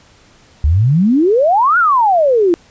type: exponential two-way sweep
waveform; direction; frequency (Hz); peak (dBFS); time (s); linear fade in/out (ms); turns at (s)
sine; up then down; 68.1 to 1480 to 329.4; -8; 0.64-2.54; 0; 1.78
effects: pink hiss -47 dBFS RMS until 2.7 s + resampled to 16000 Hz

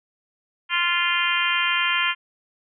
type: harmonic tone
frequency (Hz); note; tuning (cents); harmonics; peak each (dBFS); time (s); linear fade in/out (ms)
347.9; F4; -7; 3 / 4 / 5 / 6 / 7 / 8 / 9; -27 / -27 / -27 / -27 / -27 / -27 / -27; 0.69-2.15; 50
effects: none

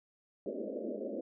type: band-pass noise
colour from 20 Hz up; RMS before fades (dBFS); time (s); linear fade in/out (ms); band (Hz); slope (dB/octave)
white; -39; 0.46-1.21; 2; 200 to 610; 96
effects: none

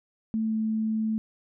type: tone with pitch glide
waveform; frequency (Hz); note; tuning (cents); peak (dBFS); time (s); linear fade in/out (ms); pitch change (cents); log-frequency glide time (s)
sine; 221 to 219.3; A3 to A3; +8 to -6; -24; 0.34-1.18; 0; -14; 0.45-0.55
effects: none

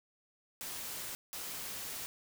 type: noise bursts at uneven times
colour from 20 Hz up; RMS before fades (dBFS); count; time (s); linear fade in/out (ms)
white; -42; 2; 0.61-1.15 / 1.33-2.06; 0
effects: none

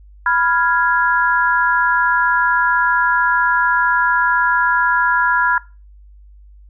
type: chord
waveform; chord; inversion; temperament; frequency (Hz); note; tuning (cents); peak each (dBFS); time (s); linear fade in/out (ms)
sine; F diminished; second; equal; 987.8 / 1396.9 / 1661.2; Cb6 / F6 / Ab6; 0 / 0 / 0; -17; 0.26-5.58; 2
effects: noise-tail reverb RT60 0.3 s tail -20 dB re dry + added 50 Hz sine -40 dBFS peak until 6.69 s

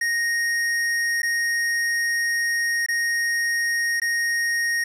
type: tone with dropouts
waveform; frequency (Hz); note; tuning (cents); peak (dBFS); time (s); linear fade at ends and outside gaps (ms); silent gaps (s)
square; 1864.7; A#6; 0; -21; 0.01-4.84; 5; 1.22-1.23 / 2.863-2.885 / 4-4.017
effects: low-pass 11000 Hz 12 dB/octave + 9-bit

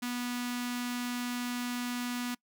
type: tone with notch filter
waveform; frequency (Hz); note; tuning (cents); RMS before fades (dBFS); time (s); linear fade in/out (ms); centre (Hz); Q
sawtooth; 244.8; B3; -15; -35; 0.02-2.35; 10; 520; 0.51
effects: noise-tail reverb RT60 0.1 s tail -23 dB re dry

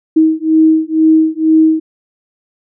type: beating tone pair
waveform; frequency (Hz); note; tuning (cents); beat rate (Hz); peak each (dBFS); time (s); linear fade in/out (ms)
sine; 316.2 / 318.3; D#4 / D#4; +28 / +39; 2.1; -10; 0.16-1.8; 10
effects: none

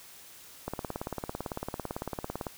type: click train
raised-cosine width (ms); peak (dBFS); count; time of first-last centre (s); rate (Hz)
1; -19; 33; 0.68-2.468; 17.9
effects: white hiss -51 dBFS RMS until 2.57 s

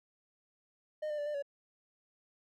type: tone with pitch steps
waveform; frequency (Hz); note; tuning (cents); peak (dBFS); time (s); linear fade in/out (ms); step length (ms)
triangle; 612 / 598 / 584 / 596 / 565; D#5 / D5 / D5 / D5 / C#5; -29 / +31 / -10 / +25 / +33; -32; 1.02-1.425; 10; 81
effects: none

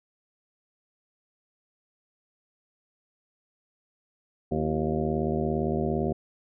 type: harmonic tone with a mistuned harmonic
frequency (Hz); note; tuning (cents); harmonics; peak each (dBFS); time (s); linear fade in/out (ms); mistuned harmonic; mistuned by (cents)
77.6; D#2; -4; 1 / 2 / 3 / 4 / 5 / 6 / 7 / 8 / 9; -34 / -31 / -30 / -36 / -30 / -39 / -36 / -38 / -35; 4.51-6.13; 10; 4; +120
effects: none

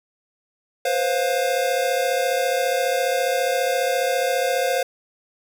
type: tone cluster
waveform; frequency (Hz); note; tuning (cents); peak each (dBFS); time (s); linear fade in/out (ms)
square; 496.3 / 531 / 704; B4 / C5 / F5; +8 / +25 / +14; -26 / -23 / -25; 0.85-4.83; 5
effects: none

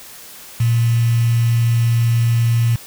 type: tone with quantisation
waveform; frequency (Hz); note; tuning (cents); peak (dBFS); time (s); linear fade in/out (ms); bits
sine; 116.54; A#2; 0; -12; 0.6-2.76; 5; 5
effects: white hiss -38 dBFS RMS until 2.86 s

